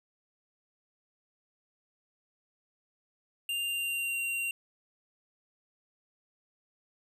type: tone with pitch glide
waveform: square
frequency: 2794 to 2759 Hz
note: F7 to F7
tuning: 0 to -22 cents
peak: -31 dBFS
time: 3.49-4.51 s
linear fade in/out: 2 ms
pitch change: -22 cents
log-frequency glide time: 3.64-4.19 s
effects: none